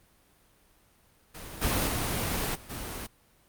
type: noise with level steps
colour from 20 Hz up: pink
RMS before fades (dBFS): -42 / -27 / -30 / -48 / -37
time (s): 1.34-3.07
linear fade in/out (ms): 10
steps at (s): 1.61 / 1.87 / 2.54 / 2.69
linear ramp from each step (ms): 20
effects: pink hiss -63 dBFS RMS until 3.48 s + Opus 32 kbps